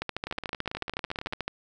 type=two click trains; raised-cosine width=0.3 ms; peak=-14 / -19 dBFS; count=21 / 20; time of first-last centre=0.02-1.48 / 0.27-1.326 s; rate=13.7 / 18 Hz; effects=none